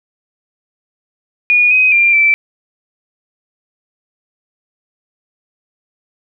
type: tone with pitch steps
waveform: sine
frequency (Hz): 2447 / 2516 / 2384 / 2329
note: D#7 / D#7 / D7 / D7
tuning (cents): -29 / +19 / +25 / -15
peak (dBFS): -7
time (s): 1.5-2.34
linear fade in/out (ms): 0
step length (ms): 210
effects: none